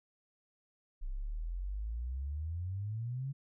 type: exponential sweep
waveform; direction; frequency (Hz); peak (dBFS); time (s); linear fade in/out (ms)
sine; up; 30.87 to 140.6; -35; 1.01-3.33; 20
effects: none